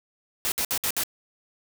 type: noise bursts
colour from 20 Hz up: white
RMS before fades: -26 dBFS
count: 5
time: 0.45-1.035 s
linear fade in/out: 0 ms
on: 69 ms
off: 60 ms
effects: none